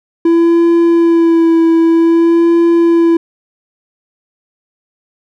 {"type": "tone with vibrato", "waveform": "triangle", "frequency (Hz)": 333.8, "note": "E4", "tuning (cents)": 22, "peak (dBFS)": -4, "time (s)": [0.25, 3.17], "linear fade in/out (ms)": 5, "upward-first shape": "sine", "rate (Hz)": 0.52, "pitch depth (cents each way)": 23, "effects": []}